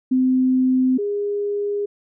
sine tone pair in turn, 257.5 / 408.8 Hz, C4 / G#4, -28 / -27 cents, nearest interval minor sixth, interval 801 cents, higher second, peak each -14 / -20 dBFS, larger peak first, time 0.11-0.98 / 0.98-1.86 s, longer second, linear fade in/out 10 ms, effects none

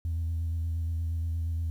sine tone with vibrato, 82.41 Hz, E2, in tune, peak -26 dBFS, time 0.05-1.7 s, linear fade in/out 0 ms, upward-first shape square, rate 8.5 Hz, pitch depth 22 cents each way, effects tanh soft clip ceiling -25 dBFS + 10-bit

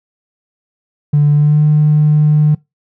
triangle tone with pitch glide, 146.83 to 150.96 Hz, D3 to D3, 0 to +48 cents, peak -3 dBFS, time 1.13-2.55 s, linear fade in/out 10 ms, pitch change +48 cents, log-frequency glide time 1.33-1.59 s, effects noise-tail reverb RT60 0.2 s tail -25 dB re dry + tanh soft clip ceiling -4 dBFS

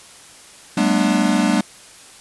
square tone cluster, 192.8 / 213.5 / 242.2 / 295.7 Hz, G3 / G#3 / B3 / D4, -28 / +48 / -34 / +12 cents, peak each -21 dBFS, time 0.77-1.61 s, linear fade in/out 5 ms, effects white hiss -43 dBFS RMS until 2.2 s + resampled to 24000 Hz

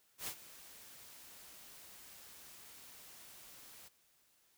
white noise with ADSR envelope, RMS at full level -40 dBFS, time 0.18-3.89 s, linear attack 90 ms, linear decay 75 ms, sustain -16 dB, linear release 18 ms, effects white hiss -72 dBFS RMS until 4.57 s

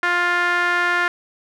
sawtooth tone with band-pass filter, 351.4 Hz, F4, 11 cents sharp, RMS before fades -19 dBFS, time 0.03-1.08 s, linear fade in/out 2 ms, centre 1600 Hz, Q 3.2, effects none

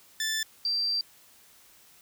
15% pulse / sine tone pair in turn, 1760 / 4699 Hz, A6 / D8, 0 / 0 cents, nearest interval octave + perfect fourth, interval 1700 cents, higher second, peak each -21 / -25 dBFS, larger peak first, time 0.2-0.43 / 0.65-1.01 s, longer second, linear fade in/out 2 ms, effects white hiss -57 dBFS RMS until 2.01 s

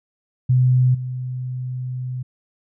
sine tone with level steps, 126.9 Hz, B2, 47 cents sharp, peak -12 / -24 dBFS, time 0.49-2.23 s, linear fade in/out 10 ms, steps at 0.94 s, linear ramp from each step 10 ms, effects none

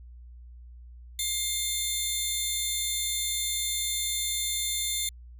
15% pulse tone pair together, 2116 / 3568 Hz, C7 / A7, +19 / +23 cents, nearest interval major sixth, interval 904 cents, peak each -29 / -21 dBFS, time 1.19-5.09 s, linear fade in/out 2 ms, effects added 60 Hz sine -44 dBFS peak until 5.39 s

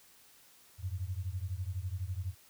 sine beating tone pair, 87.3 / 99.3 Hz, F2 / G2, 0 / +23 cents, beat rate 12 Hz, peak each -37 / -38 dBFS, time 0.78-2.35 s, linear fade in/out 50 ms, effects white hiss -61 dBFS RMS until 2.49 s

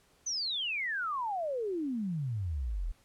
sine exponential sweep, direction down, 6240 to 37.02 Hz, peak -31 dBFS, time 0.26-2.92 s, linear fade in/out 10 ms, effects pink hiss -66 dBFS RMS until 3.04 s + low-pass 12000 Hz 12 dB/octave

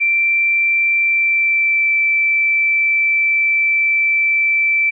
sine tone with pitch glide, 2349 to 2329 Hz, D7 to D7, 0 to -15 cents, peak -12 dBFS, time 0-4.91 s, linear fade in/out 20 ms, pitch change -15 cents, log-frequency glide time 1-1.93 s, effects none

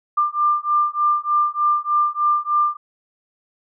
sine beating tone pair, 1191 / 1194.3 Hz, D6 / D6, +24 / +29 cents, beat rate 3.3 Hz, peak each -19 dBFS, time 0.17-2.77 s, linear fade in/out 10 ms, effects none

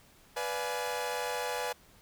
sawtooth chord, B diminished seventh, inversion none, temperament equal with one note detuned, 493.9 / 587.3 / 698.5 / 841.7 Hz, B4 / D5 / F5 / Ab5, 0 / 0 / 0 / +23 cents, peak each -32 / -36 / -38 / -33 dBFS, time 0.36-1.73 s, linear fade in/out 10 ms, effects pink hiss -60 dBFS RMS until 2.01 s

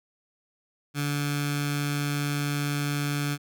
15% pulse tone with notch filter, 144.6 Hz, D3, 27 cents flat, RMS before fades -28 dBFS, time 0.94-3.38 s, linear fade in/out 50 ms, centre 520 Hz, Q 0.58, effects none

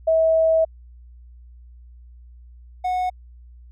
sine / triangle tone pair in turn, 646 / 732.4 Hz, E5 / F#5, -35 / -18 cents, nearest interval major second, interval 217 cents, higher second, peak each -14 / -18 dBFS, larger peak first, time 0.07-0.65 / 2.84-3.1 s, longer first, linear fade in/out 10 ms, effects added 60 Hz sine -42 dBFS peak until 3.71 s

